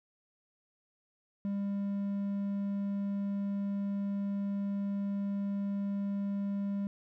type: tone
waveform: triangle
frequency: 200 Hz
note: G3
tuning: 35 cents sharp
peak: -29 dBFS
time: 1.45-6.87 s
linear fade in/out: 0 ms
effects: none